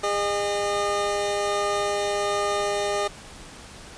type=tone pair together; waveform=25% pulse; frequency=407.1 / 610 Hz; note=G#4 / D#5; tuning=-35 / -34 cents; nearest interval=perfect fifth; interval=701 cents; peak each=-22 dBFS; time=0.03-3.08 s; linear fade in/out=10 ms; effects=pink hiss -43 dBFS RMS until 3.97 s + resampled to 22050 Hz